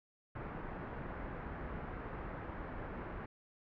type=low-pass noise; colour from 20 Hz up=pink; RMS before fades=-44 dBFS; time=0.35-3.26 s; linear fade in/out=5 ms; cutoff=1800 Hz; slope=24 dB/octave; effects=none